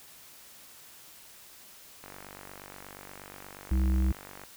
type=click train; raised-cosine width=0.5 ms; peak=-29 dBFS; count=117; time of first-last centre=2.04-4.437 s; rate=48.4 Hz
type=harmonic tone; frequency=64.3 Hz; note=C2; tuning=30 cents flat; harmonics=1 / 3 / 5; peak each=-23 / -33 / -37 dBFS; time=3.71-4.12 s; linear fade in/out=5 ms
effects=white hiss -52 dBFS RMS until 4.56 s